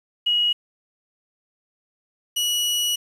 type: tone pair in turn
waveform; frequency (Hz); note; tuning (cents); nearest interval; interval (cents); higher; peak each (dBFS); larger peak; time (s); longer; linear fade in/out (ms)
sine / sawtooth; 2900 / 2925; F#7 / F#7; -35 / -21; unison; 14; second; -17; neither; 0.26-0.53 / 2.36-2.96; second; 10
effects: resampled to 32000 Hz + 8-bit